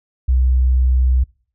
sine tone, 63.5 Hz, B1, 49 cents sharp, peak -11 dBFS, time 0.28-1.24 s, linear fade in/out 10 ms, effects noise-tail reverb RT60 0.5 s tail -26 dB re dry

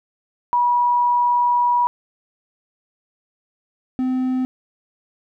sine / triangle tone pair in turn, 969 / 256.7 Hz, B5 / C4, -33 / -33 cents, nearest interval octave + major seventh, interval 2300 cents, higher first, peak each -14 / -16 dBFS, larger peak first, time 0.53-1.87 / 3.99-4.45 s, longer first, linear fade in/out 0 ms, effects none

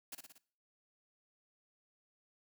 white noise with echo, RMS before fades -45 dBFS, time 0.12-0.15 s, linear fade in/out 5 ms, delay 58 ms, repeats 4, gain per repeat -4 dB, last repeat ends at 0.382 s, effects noise-tail reverb RT60 0.5 s tail -20 dB re dry

